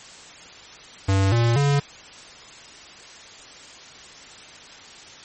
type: tone with pitch steps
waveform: square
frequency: 97 / 117.37 / 142.02 Hz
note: G2 / A#2 / C#3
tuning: -18 / +12 / +42 cents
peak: -17 dBFS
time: 1.08-1.8 s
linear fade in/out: 10 ms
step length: 240 ms
effects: white hiss -43 dBFS RMS until 5.24 s + MP3 32 kbps